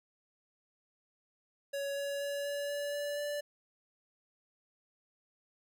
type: tone with pitch steps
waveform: square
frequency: 560 / 563.9 / 567.8 / 571.8 / 575.7 / 579.7 / 583.8 Hz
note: C#5 / C#5 / C#5 / D5 / D5 / D5 / D5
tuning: +18 / +30 / +41 / -46 / -35 / -23 / -10 cents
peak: -35 dBFS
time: 1.73-3.41 s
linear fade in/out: 10 ms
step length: 240 ms
effects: none